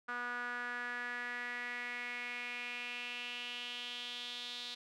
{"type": "tone with band-pass filter sweep", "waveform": "sawtooth", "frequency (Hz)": 243.2, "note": "B3", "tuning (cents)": -26, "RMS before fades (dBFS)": -42, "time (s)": [0.08, 4.75], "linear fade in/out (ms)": 10, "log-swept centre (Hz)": [1400, 3800], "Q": 4.8, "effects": []}